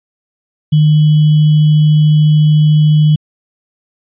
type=tone with sample-and-hold; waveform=sine; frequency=152.3 Hz; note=D#3; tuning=37 cents flat; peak=-5 dBFS; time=0.72-3.16 s; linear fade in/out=10 ms; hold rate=3150 Hz; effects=resampled to 8000 Hz